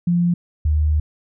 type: tone pair in turn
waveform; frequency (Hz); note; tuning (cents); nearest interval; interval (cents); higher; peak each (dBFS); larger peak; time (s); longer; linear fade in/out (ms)
sine; 173.8 / 76.09; F3 / D#2; -8 / -38; octave + major second; 1430; first; -14; neither; 0.07-0.34 / 0.65-1; second; 5
effects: none